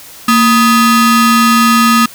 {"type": "ring-modulated tone", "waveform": "45% pulse", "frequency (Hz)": 740, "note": "F#5", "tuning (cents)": 0, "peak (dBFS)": -3, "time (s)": [0.28, 2.06], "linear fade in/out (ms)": 5, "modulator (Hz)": 509, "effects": ["white hiss -34 dBFS RMS until 2.14 s"]}